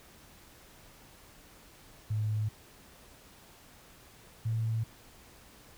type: tone pair in turn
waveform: sine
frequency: 107.3 / 112.28 Hz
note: A2 / A2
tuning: -43 / +36 cents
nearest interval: minor second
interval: 79 cents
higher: second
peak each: -28 dBFS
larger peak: neither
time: 2.1-2.49 / 4.45-4.84 s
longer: neither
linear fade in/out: 10 ms
effects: pink hiss -56 dBFS RMS until 5.77 s